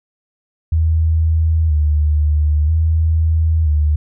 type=tone with vibrato; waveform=sine; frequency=77.78 Hz; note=D#2; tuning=in tune; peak=-11 dBFS; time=0.72-3.96 s; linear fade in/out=5 ms; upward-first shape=square; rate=0.51 Hz; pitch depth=57 cents each way; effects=none